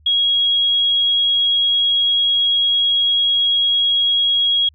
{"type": "tone", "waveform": "sine", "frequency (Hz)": 3303, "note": "G#7", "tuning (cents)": -10, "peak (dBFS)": -13, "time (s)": [0.06, 4.69], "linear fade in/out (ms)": 5, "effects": ["added 76 Hz sine -48 dBFS peak until 4.74 s"]}